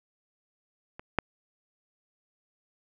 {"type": "clicks", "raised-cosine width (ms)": 0.5, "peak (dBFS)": [-26, -8], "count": 2, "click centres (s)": [0.995, 1.187], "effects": []}